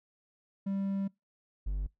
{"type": "tone pair in turn", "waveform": "triangle", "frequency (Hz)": [196, 48.79], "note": ["G3", "G1"], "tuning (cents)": [0, -7], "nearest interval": "2 octaves", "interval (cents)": 2407, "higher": "first", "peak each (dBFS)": [-28, -28], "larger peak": "neither", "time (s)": [[0.66, 1.08], [1.66, 1.87]], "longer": "first", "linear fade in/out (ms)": 10, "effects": ["noise-tail reverb RT60 0.2 s tail -25 dB re dry"]}